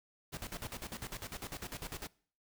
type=noise with tremolo; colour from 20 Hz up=pink; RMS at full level=-42 dBFS; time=0.32-2.08 s; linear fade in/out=20 ms; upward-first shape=square; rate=10 Hz; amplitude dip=80%; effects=noise-tail reverb RT60 0.5 s tail -23 dB re dry